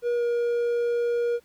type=tone with pitch glide; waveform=triangle; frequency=479.3 to 475.2 Hz; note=A#4 to A#4; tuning=+48 to +33 cents; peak=-20 dBFS; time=0.02-1.4 s; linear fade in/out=50 ms; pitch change=-15 cents; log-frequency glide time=0.15-0.23 s; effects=pink hiss -62 dBFS RMS until 1.44 s